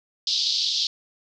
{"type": "band-pass noise", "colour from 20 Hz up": "white", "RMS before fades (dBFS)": -24, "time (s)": [0.27, 0.87], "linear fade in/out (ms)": 2, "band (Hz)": [3400, 5100], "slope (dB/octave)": 48, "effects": []}